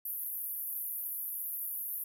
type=band-pass noise; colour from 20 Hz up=white; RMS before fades=-38 dBFS; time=0.05-2.04 s; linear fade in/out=5 ms; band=11000 to 15000 Hz; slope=96 dB/octave; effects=none